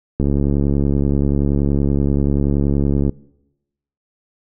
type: click train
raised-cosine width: 3 ms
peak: -5 dBFS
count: 205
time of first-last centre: 0.2-3.094 s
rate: 70.5 Hz
effects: noise-tail reverb RT60 0.9 s tail -22 dB re dry